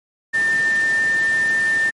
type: tone in noise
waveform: sine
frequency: 1797 Hz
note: A6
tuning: 36 cents sharp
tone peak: -15 dBFS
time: 0.33-1.91 s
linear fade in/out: 20 ms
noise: pink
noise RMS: -32 dBFS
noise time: 0.33-1.91 s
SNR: +14 dB
effects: high-pass 150 Hz 12 dB/octave + MP3 48 kbps